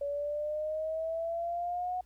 sine exponential sweep, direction up, 566 to 734 Hz, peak -31 dBFS, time 0.01-2.01 s, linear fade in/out 5 ms, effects added 60 Hz sine -59 dBFS peak until 2.05 s + pink hiss -71 dBFS RMS until 2.05 s

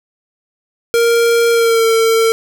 square tone with pitch glide, 466.2 to 451.6 Hz, A#4 to A4, 0 to +45 cents, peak -10 dBFS, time 0.94-2.32 s, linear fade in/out 0 ms, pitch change -55 cents, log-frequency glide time 1.51-1.87 s, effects none

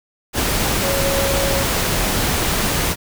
sine tone in noise, 551 Hz, C#5, 11 cents flat, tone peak -21 dBFS, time 0.81-1.66 s, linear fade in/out 50 ms, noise pink, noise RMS -19 dBFS, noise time 0.33-2.96 s, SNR -5 dB, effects none

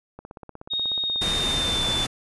click train, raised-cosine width 1 ms, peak -25 dBFS, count 18, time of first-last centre 0.19-1.22 s, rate 16.5 Hz
sine tone with pitch glide, 3729 to 3528 Hz, A#7 to A7, 0 to +4 cents, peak -23 dBFS, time 0.7-2.06 s, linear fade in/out 20 ms, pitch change -96 cents, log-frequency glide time 1.04-1.88 s
pink noise, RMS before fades -28 dBFS, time 1.21-2.07 s, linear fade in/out 10 ms
effects resampled to 24000 Hz

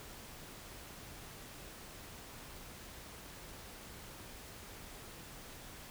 silence, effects pink hiss -51 dBFS RMS until 5.9 s

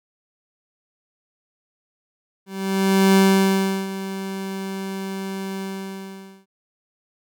30% pulse tone with ADSR envelope, 193 Hz, G3, 27 cents flat, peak -9 dBFS, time 2.46-6.46 s, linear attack 700 ms, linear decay 710 ms, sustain -15 dB, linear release 850 ms, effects none

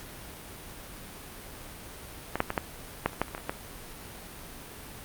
clicks, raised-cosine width 0.5 ms, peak -13 / -8 / -14 / -10 / -8 / -29 / -26 / -9 / -28 / -19 / -23 / -14 dBFS, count 12, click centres 2.356 / 2.404 / 2.504 / 2.578 / 3.06 / 3.096 / 3.132 / 3.216 / 3.282 / 3.349 / 3.379 / 3.495 s, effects pink hiss -44 dBFS RMS until 5.04 s + Opus 48 kbps

